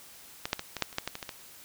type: clicks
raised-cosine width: 0.2 ms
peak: -14 / -9 / -17 / -17 / -8 / -28 / -11 / -14 / -19 / -19 / -19 dBFS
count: 11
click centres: 0.455 / 0.531 / 0.594 / 0.767 / 0.823 / 0.928 / 0.984 / 1.076 / 1.154 / 1.228 / 1.292 s
effects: white hiss -51 dBFS RMS until 1.64 s